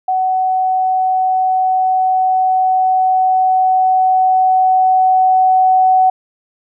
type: tone with level ramp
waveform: sine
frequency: 749 Hz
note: F#5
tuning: 21 cents sharp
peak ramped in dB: -12 to -7 dBFS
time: 0.08-6.1 s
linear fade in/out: 5 ms
effects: none